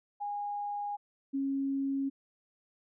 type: tone pair in turn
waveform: sine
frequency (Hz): 820 / 273.6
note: G#5 / C#4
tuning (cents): -22 / -23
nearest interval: octave + perfect fifth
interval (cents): 1901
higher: first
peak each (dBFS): -33 / -29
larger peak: second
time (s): 0.2-0.97 / 1.33-2.1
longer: neither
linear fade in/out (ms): 20
effects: none